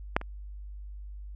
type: clicks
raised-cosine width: 0.5 ms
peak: -7 / -24 dBFS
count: 2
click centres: 0.165 / 0.214 s
effects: added 50 Hz sine -39 dBFS peak until 1.35 s